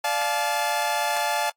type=chord; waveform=sawtooth; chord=D minor; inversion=none; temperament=equal with one note detuned; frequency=587.3 / 698.5 / 863.4 Hz; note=D5 / F5 / A5; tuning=0 / 0 / -33 cents; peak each=-26 / -24 / -21 dBFS; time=0.04-1.5 s; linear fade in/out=5 ms; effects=noise-tail reverb RT60 0.1 s tail -26 dB re dry + AAC 64 kbps